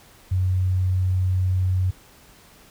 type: tone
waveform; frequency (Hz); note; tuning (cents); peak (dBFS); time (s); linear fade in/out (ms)
sine; 92.5; F#2; 0; -18; 0.31-1.91; 10
effects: pink hiss -51 dBFS RMS until 2.7 s